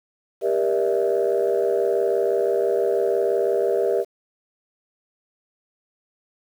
sine chord, E half-diminished seventh, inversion first, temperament just, 395.6 / 474.7 / 593.3 / 659.3 Hz, G4 / Bb4 / D5 / E5, +16 / +31 / +18 / 0 cents, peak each -21 / -22 / -25 / -25 dBFS, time 0.41-4.05 s, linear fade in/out 50 ms, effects tanh soft clip ceiling -11 dBFS + 8-bit

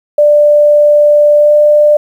sine tone with pitch glide, 591 to 595.5 Hz, D5 to D5, +11 to +24 cents, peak -3 dBFS, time 0.18-1.97 s, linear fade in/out 5 ms, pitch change +13 cents, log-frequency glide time 1.37-1.54 s, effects 7-bit

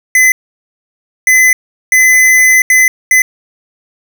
square tone bursts at uneven times, 2024 Hz, B6, 42 cents sharp, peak -5 dBFS, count 5, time 0.15-0.32 / 1.27-1.53 / 1.92-2.62 / 2.7-2.88 / 3.11-3.22 s, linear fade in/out 2 ms, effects none

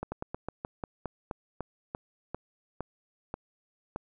slowing click train, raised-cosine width 1 ms, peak -20 dBFS, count 15, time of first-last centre 0.03-3.96 s, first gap 90 ms, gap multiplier 1.16, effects none

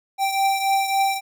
square beating tone pair, 781 / 784.6 Hz, G5 / G5, -7 / +1 cents, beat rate 3.6 Hz, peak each -20 / -26 dBFS, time 0.18-1.21 s, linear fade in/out 50 ms, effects none

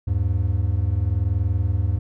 triangle tone pair together, 80.1 / 100.92 Hz, E2 / G#2, -49 / -49 cents, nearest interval major third, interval 400 cents, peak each -20 / -19 dBFS, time 0.07-1.99 s, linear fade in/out 10 ms, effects none

